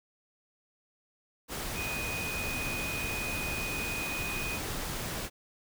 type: tone in noise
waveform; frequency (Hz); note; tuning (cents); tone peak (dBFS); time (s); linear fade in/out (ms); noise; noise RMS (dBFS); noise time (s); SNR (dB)
sine; 2489; D#7; 0; -35; 1.74-4.6; 50; pink; -36; 1.48-5.3; -2
effects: none